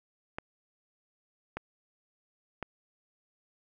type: clicks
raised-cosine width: 0.5 ms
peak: -20 dBFS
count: 3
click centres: 0.385 / 1.57 / 2.627 s
effects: none